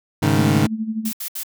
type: chord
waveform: 25% pulse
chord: Ab suspended fourth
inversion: none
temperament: equal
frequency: 103.83 / 138.59 / 155.56 Hz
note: Ab2 / Db3 / Eb3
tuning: 0 / 0 / 0 cents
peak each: -16 dBFS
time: 0.22-0.67 s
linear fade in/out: 10 ms
type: tone with tremolo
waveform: sine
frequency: 220 Hz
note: A3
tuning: in tune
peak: -19 dBFS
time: 0.38-1.12 s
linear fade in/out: 5 ms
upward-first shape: sine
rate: 12 Hz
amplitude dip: 70%
type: noise bursts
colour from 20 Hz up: blue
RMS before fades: -28 dBFS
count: 3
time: 1.05-1.434 s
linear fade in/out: 5 ms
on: 82 ms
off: 69 ms
effects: none